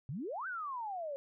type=exponential two-way sweep; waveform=sine; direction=up then down; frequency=118.9 to 1572 to 540 Hz; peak=-37 dBFS; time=0.09-1.16 s; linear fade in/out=0 ms; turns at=0.47 s; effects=none